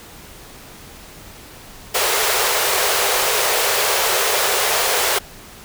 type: high-pass noise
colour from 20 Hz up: pink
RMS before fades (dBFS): -18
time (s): 1.94-5.19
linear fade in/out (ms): 10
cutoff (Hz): 380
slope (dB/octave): 96
effects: pink hiss -40 dBFS RMS until 5.64 s